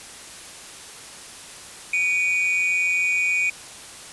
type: tone pair together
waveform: triangle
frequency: 2283 / 2462 Hz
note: D7 / D#7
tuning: -50 / -19 cents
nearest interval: minor second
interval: 131 cents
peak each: -22 / -19 dBFS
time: 1.93-3.5 s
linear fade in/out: 5 ms
effects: white hiss -40 dBFS RMS until 4.12 s + resampled to 24000 Hz